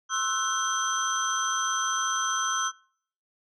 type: tone cluster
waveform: sine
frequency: 1065 / 1318 / 1501 / 3216 / 6070 Hz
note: C6 / E6 / F#6 / G7 / F#8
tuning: +30 / -1 / +24 / +44 / +43 cents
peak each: -32 / -28 / -31 / -32 / -30 dBFS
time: 0.09-2.72 s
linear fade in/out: 50 ms
effects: noise-tail reverb RT60 0.6 s tail -26 dB re dry + tanh soft clip ceiling -18 dBFS